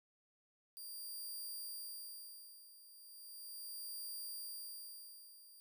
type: tone with tremolo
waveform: 5% pulse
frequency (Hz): 4765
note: D8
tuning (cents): +24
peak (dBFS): -37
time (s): 0.77-5.6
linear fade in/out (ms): 0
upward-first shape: sine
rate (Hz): 0.37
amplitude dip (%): 80
effects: none